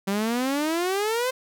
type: exponential sweep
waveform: sawtooth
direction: up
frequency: 192.1 to 523.3 Hz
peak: -19 dBFS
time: 0.07-1.31 s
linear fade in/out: 10 ms
effects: none